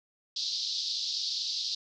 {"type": "band-pass noise", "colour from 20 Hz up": "pink", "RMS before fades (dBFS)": -33, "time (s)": [0.36, 1.75], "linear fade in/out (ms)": 5, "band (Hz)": [3800, 5200], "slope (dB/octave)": 48, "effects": []}